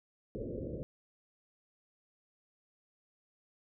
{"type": "low-pass noise", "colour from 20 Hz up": "white", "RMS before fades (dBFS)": -40, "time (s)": [0.35, 0.83], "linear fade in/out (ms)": 0, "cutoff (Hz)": 570, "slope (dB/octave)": 96, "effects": []}